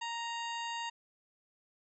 harmonic tone, 932.3 Hz, A#5, in tune, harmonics 1 / 2 / 3 / 4 / 5 / 7 / 8, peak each -38 / -44 / -43 / -48 / -52 / -52 / -55 dBFS, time 0.01-0.9 s, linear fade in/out 10 ms, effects none

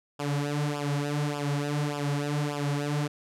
sawtooth tone with flanger, 145.4 Hz, D3, 17 cents flat, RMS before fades -29 dBFS, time 0.19-3.08 s, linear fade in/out 10 ms, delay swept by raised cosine 0.48 to 5.98 ms, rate 1.7 Hz, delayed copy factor -0.85, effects low-pass 10000 Hz 12 dB/octave

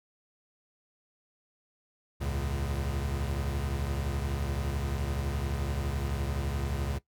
square tone cluster, 69.2 / 80.9 / 113.6 / 139.3 Hz, C#2 / E2 / A#2 / C#3, -2 / -32 / -44 / +9 cents, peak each -33 / -39 / -39 / -38 dBFS, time 2.2-6.99 s, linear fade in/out 20 ms, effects noise-tail reverb RT60 0.1 s tail -17 dB re dry

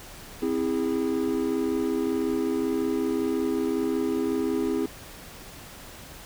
triangle chord, C augmented, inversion none, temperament just, 261.6 / 327 / 408.8 Hz, C4 / E4 / G#4, 0 / -14 / -27 cents, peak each -26 dBFS, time 0.42-4.86 s, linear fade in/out 5 ms, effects pink hiss -44 dBFS RMS until 6.25 s

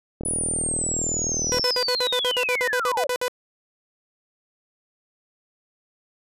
click train, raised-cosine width 2 ms, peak -17 dBFS, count 56, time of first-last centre 0.21-1.595 s, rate 39.7 Hz
sine linear sweep, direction down, 9956 to 523.3 Hz, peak -23 dBFS, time 0.25-3.07 s, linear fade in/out 5 ms
sine tone with exponential growth, 5260 Hz, E8, 5 cents flat, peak -24 dBFS, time 0.76-1.73 s, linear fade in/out 2 ms, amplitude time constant 210 ms
sawtooth tone bursts, 497.5 Hz, B4, 13 cents sharp, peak -18 dBFS, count 15, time 1.52-3.281 s, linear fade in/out 0 ms, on 67 ms, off 54 ms
effects resampled to 32000 Hz

